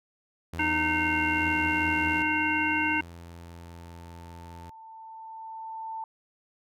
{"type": "tone with vibrato", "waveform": "sawtooth", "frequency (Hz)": 82.6, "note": "E2", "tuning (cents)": 4, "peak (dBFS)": -31, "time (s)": [0.53, 2.23], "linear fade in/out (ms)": 5, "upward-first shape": "triangle", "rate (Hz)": 2.5, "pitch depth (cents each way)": 29}
{"type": "harmonic tone", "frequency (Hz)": 306.4, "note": "D#4", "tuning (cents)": -27, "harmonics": [1, 3, 5, 7, 9], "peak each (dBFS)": [-30, -30, -30, -30, -30], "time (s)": [0.59, 3.01], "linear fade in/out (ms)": 5}
{"type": "tone with pitch glide", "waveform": "sawtooth", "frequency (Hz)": [87.5, 85.06], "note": ["F2", "F2"], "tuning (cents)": [4, -45], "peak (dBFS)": -39, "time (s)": [1.37, 4.7], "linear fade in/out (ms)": 0, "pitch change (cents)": -49, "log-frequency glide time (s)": [1.91, 3.17]}
{"type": "tone with exponential growth", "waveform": "sine", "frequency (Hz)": 891, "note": "A5", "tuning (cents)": 22, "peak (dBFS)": -32, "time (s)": [2.08, 6.04], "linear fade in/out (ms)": 2, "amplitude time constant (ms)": 860}
{"effects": []}